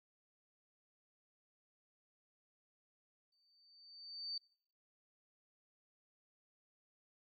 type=tone with exponential growth; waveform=sine; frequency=4585 Hz; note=D8; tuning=42 cents flat; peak=-38 dBFS; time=3.32-4.38 s; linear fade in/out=5 ms; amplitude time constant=230 ms; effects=noise-tail reverb RT60 0.7 s tail -24 dB re dry